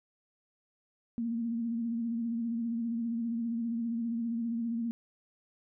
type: tone with vibrato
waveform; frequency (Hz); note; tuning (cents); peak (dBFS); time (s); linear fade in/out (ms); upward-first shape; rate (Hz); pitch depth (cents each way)
sine; 231.8; A#3; -10; -30; 1.18-4.91; 0; sine; 15; 43
effects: none